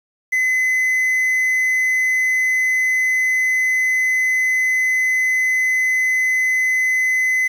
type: tone with quantisation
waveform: triangle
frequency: 2030 Hz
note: B6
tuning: 47 cents sharp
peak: -13 dBFS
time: 0.32-7.48 s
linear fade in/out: 10 ms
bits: 7
effects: none